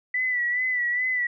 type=tone with vibrato; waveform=sine; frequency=1975.5 Hz; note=B6; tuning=in tune; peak=-22 dBFS; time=0.14-1.27 s; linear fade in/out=5 ms; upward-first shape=sine; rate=2.4 Hz; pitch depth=49 cents each way; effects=none